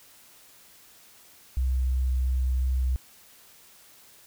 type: tone with vibrato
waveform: sine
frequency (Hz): 64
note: C2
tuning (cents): -38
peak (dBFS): -22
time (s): 1.57-2.96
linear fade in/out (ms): 0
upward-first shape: triangle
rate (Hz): 2.9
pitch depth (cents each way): 8
effects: white hiss -54 dBFS RMS until 4.26 s